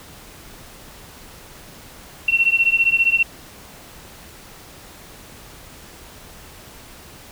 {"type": "beating tone pair", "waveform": "sine", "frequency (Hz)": [2712, 2727], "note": ["E7", "F7"], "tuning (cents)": [49, -42], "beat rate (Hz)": 15, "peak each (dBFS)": -17, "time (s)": [2.28, 3.23], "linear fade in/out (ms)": 5, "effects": ["pink hiss -42 dBFS RMS until 7.31 s"]}